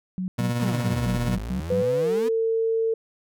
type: tone bursts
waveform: sine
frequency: 185 Hz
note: F#3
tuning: in tune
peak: -25 dBFS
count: 8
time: 0.18-1.82 s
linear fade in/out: 0 ms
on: 100 ms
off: 120 ms
type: tone with tremolo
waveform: 30% pulse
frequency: 120 Hz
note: B2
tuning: 49 cents flat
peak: -19 dBFS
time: 0.38-1.36 s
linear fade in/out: 10 ms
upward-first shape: triangle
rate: 17 Hz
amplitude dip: 45%
type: exponential two-way sweep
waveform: 35% pulse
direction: down then up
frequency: 259.7 to 36.52 to 254.2 Hz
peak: -28 dBFS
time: 0.59-2.29 s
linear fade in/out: 10 ms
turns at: 1.2 s
type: tone with pitch glide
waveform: sine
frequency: 499.4 to 450.1 Hz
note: B4 to A4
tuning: +19 to +39 cents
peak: -20 dBFS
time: 1.7-2.94 s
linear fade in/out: 5 ms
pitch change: -180 cents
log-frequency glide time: 2-2.11 s
effects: none